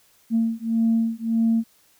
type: beating tone pair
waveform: sine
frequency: 226.3 / 228 Hz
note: A3 / A#3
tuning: +49 / -38 cents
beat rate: 1.7 Hz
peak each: -21 dBFS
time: 0.3-1.64 s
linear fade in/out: 50 ms
effects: tanh soft clip ceiling -12 dBFS + white hiss -59 dBFS RMS until 1.99 s